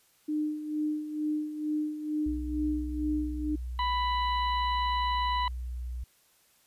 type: tone with tremolo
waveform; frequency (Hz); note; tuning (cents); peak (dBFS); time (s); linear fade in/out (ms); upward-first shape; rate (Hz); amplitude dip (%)
sine; 303.4; D#4; -44; -26; 0.28-3.56; 10; sine; 2.2; 65
type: tone with vibrato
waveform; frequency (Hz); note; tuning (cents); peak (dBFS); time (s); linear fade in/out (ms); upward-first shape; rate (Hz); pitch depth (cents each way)
sine; 61.8; B1; +2; -33; 2.26-6.04; 5; sine; 0.47; 13
type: harmonic tone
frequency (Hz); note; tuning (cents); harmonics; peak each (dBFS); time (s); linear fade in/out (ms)
990; B5; +4; 1 / 2 / 3 / 4; -27 / -38 / -39 / -40; 3.79-5.48; 2
effects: white hiss -65 dBFS RMS until 6.66 s + resampled to 32000 Hz